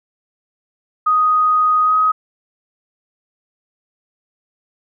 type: tone with pitch glide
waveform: sine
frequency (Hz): 1247 to 1262.2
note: D#6 to D#6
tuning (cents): +3 to +24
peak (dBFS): -11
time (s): 1.06-2.12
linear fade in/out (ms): 10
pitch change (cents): +21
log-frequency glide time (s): 1.83-1.95
effects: none